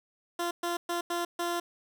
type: tone bursts at uneven times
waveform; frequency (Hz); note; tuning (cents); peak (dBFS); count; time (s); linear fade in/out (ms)
15% pulse; 345.6; F4; -18; -23; 5; 0.39-0.51 / 0.63-0.77 / 0.89-1.01 / 1.1-1.25 / 1.39-1.6; 5
effects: none